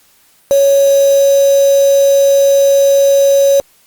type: tone with quantisation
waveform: sine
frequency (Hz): 555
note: C#5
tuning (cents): +2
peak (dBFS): -6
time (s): 0.51-3.6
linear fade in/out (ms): 0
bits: 3
effects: white hiss -50 dBFS RMS until 3.86 s + Opus 48 kbps